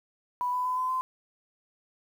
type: tone with pitch steps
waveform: sine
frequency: 987.8 / 998.1 / 1008.6 / 1019.1 / 1029.7 Hz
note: B5 / B5 / B5 / C6 / C6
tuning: 0 / +18 / +36 / -46 / -28 cents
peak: -26 dBFS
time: 0.41-1.01 s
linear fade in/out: 0 ms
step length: 120 ms
effects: 9-bit